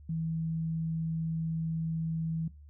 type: tone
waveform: sine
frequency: 162.2 Hz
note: E3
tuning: 28 cents flat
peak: -30 dBFS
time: 0.09-2.48 s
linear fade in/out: 5 ms
effects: noise-tail reverb RT60 0.3 s tail -21 dB re dry + added 73 Hz sine -49 dBFS peak until 2.69 s